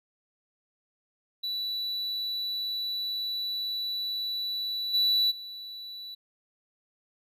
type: tone with level steps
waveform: triangle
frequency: 3951 Hz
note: B7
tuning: in tune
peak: -28 / -20 / -37 dBFS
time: 1.43-6.15 s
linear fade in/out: 10 ms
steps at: 4.93 / 5.3 s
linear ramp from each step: 20 ms
effects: none